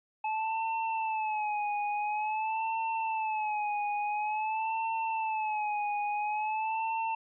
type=tone with vibrato; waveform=square; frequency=862 Hz; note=A5; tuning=36 cents flat; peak=-30 dBFS; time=0.24-7.15 s; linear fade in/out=5 ms; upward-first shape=sine; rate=0.48 Hz; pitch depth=72 cents each way; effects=resampled to 8000 Hz